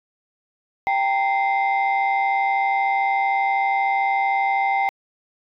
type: tone cluster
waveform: sine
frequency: 786 / 919 / 2086 Hz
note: G5 / A#5 / C7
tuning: +4 / -25 / -6 cents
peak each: -18 / -25 / -23 dBFS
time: 0.87-4.89 s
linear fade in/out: 0 ms
effects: tanh soft clip ceiling -12 dBFS